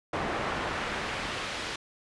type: noise with band-pass filter sweep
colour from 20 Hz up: brown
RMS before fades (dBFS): -33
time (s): 0.13-1.76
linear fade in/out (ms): 5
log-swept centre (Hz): 1200 to 3500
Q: 0.75
effects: resampled to 24000 Hz